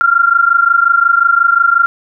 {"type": "tone pair together", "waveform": "sine", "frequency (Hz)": [1371.3, 1396.9], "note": ["F6", "F6"], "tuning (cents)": [-32, 0], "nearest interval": "unison", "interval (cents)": 32, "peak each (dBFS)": -10, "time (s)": [0.01, 1.86], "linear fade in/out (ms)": 0, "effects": []}